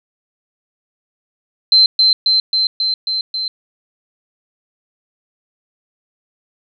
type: tone with echo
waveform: sine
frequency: 4100 Hz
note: C8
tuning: 36 cents flat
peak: -6 dBFS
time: 1.72-1.86 s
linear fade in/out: 2 ms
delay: 270 ms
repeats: 6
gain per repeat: -2 dB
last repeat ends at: 3.48 s
effects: none